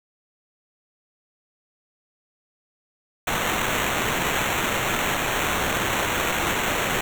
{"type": "noise with sample-and-hold", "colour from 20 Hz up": "white", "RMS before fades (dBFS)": -24, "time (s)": [3.27, 7.01], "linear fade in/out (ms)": 5, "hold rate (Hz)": 4900, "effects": []}